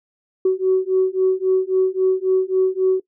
sine beating tone pair, 373.8 / 377.5 Hz, F#4 / F#4, +18 / +35 cents, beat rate 3.7 Hz, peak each -17 / -17 dBFS, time 0.45-3 s, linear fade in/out 5 ms, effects noise-tail reverb RT60 0.1 s tail -20 dB re dry + tanh soft clip ceiling -8 dBFS

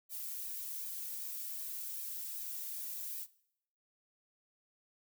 violet noise with flanger, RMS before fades -42 dBFS, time 0.09-3.27 s, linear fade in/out 50 ms, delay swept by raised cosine 1.4 to 2.5 ms, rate 2.6 Hz, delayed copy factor -0.7, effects noise-tail reverb RT60 0.7 s tail -20 dB re dry

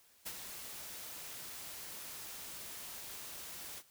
white noise with ADSR envelope, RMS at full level -41 dBFS, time 0.25-3.83 s, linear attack 19 ms, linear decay 54 ms, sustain -6 dB, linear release 51 ms, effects white hiss -66 dBFS RMS until 3.9 s

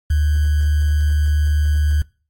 sine tone with sample-and-hold, 74.6 Hz, D2, 28 cents sharp, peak -13 dBFS, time 0.1-2.02 s, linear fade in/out 5 ms, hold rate 1575 Hz, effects noise-tail reverb RT60 0.4 s tail -24 dB re dry + AAC 64 kbps

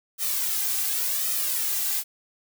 blue noise with flanger, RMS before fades -26 dBFS, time 0.18-2.04 s, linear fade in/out 50 ms, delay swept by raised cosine 1.6 to 2.58 ms, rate 0.9 Hz, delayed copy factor +0.8, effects none

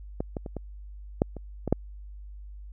clicks, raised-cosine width 2 ms, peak -15 / -18 / -23 / -20 / -7 / -25 / -16 / -7 dBFS, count 8, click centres 0.205 / 0.368 / 0.462 / 0.567 / 1.219 / 1.367 / 1.677 / 1.726 s, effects added 50 Hz sine -40 dBFS peak until 2.72 s

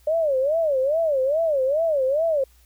sine tone with vibrato, 587.3 Hz, D5, in tune, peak -18 dBFS, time 0.07-2.44 s, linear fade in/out 5 ms, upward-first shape sine, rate 2.4 Hz, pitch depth 220 cents each way, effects added 60 Hz sine -53 dBFS peak until 2.65 s + white hiss -60 dBFS RMS until 2.65 s

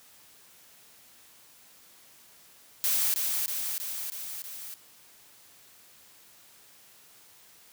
blue noise with echo, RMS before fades -26 dBFS, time 2.84-3.14 s, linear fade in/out 0 ms, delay 320 ms, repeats 5, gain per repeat -3 dB, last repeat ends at 4.74 s, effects white hiss -56 dBFS RMS until 7.72 s + high-pass 60 Hz 12 dB/octave

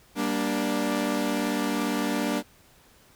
sawtooth chord, G minor, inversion none, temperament equal with one note detuned, 196 / 236.1 / 293.7 Hz, G3 / Bb3 / D4, 0 / +22 / 0 cents, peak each -27 / -25 / -24 dBFS, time 0.15-2.43 s, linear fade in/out 50 ms, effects pink hiss -57 dBFS RMS until 3.15 s

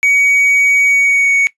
triangle tone with pitch glide, 2255 to 2230 Hz, C#7 to C#7, +29 to +10 cents, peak -7 dBFS, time 0.03-1.47 s, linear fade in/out 0 ms, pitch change -19 cents, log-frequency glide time 0.88-1.34 s, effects noise-tail reverb RT60 0.1 s tail -17 dB re dry + resampled to 24000 Hz

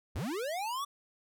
square linear sweep, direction up, 51.3 to 1174.7 Hz, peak -34 dBFS, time 0.15-0.85 s, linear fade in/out 10 ms, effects none

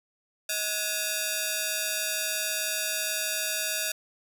5% pulse ring-modulated tone, 1046.5 Hz, C6, in tune, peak -12 dBFS, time 0.49-3.92 s, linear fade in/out 5 ms, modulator 414 Hz, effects none

